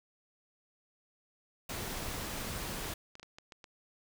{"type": "noise", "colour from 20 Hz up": "pink", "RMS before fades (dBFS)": -39, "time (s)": [1.69, 2.94], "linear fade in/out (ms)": 5}
{"type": "clicks", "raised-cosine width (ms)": 0.2, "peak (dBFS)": -32, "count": 9, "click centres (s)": [2.328, 2.452, 2.843, 3.154, 3.197, 3.23, 3.385, 3.522, 3.642]}
{"effects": []}